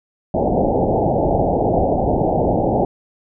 white low-pass noise, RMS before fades -17 dBFS, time 0.34-2.85 s, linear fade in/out 2 ms, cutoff 830 Hz, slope 96 dB/octave, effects none

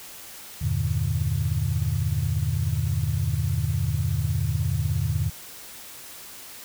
sine chord, E half-diminished seventh, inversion none, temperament just, 82.41 / 98.89 / 118.67 / 148.33 Hz, E2 / G2 / Bb2 / D3, 0 / +16 / +31 / +18 cents, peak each -27 dBFS, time 0.61-5.3 s, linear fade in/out 10 ms, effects tanh soft clip ceiling -12 dBFS + white hiss -42 dBFS RMS until 6.64 s

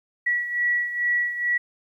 sine beating tone pair, 1935 / 1937.3 Hz, B6 / B6, -36 / -34 cents, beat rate 2.3 Hz, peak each -22 / -28 dBFS, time 0.26-1.58 s, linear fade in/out 10 ms, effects 10-bit

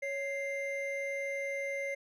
triangle tone pair together, 554.4 / 2093 Hz, C#5 / C7, 0 / 0 cents, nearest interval octave + major seventh, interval 2300 cents, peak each -34 / -35 dBFS, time 0.02-1.95 s, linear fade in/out 10 ms, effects none

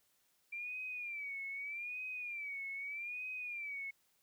sine tone with vibrato, 2349 Hz, D7, in tune, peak -40 dBFS, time 0.52-3.91 s, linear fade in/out 10 ms, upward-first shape sine, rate 0.81 Hz, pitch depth 120 cents each way, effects white hiss -75 dBFS RMS until 4.22 s

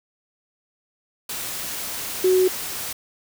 sine tone in noise, 370.7 Hz, F#4, 3 cents sharp, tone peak -14 dBFS, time 2.24-2.48 s, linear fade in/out 5 ms, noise white, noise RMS -30 dBFS, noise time 1.29-2.93 s, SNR +13 dB, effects none

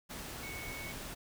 sine tone in noise, 2217 Hz, C#7, in tune, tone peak -44 dBFS, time 0.42-0.93 s, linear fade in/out 20 ms, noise pink, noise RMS -44 dBFS, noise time 0.09-1.15 s, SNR -3 dB, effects none

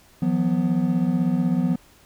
triangle chord, E suspended second, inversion none, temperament equal with one note detuned, 164.81 / 180.88 / 246.9 Hz, E3 / F#3 / B3, 0 / -39 / 0 cents, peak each -23 / -20 / -21 dBFS, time 0.22-1.76 s, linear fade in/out 5 ms, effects pink hiss -54 dBFS RMS until 2.05 s

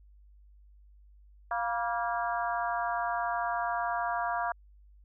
harmonic tone with a mistuned harmonic, 233.1 Hz, A#3, in tune, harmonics 3 / 4 / 5 / 6 / 7, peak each -32 / -34 / -36 / -38 / -39 dBFS, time 1.51-4.52 s, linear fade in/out 2 ms, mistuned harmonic 4, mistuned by +52 cents, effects added 50 Hz sine -54 dBFS peak until 5.04 s

